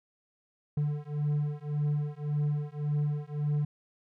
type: beating tone pair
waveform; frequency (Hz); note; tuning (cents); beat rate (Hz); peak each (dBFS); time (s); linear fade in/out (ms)
triangle; 146.83 / 148.63; D3 / D3; 0 / +21; 1.8; -29; 0.77-3.65; 5
effects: none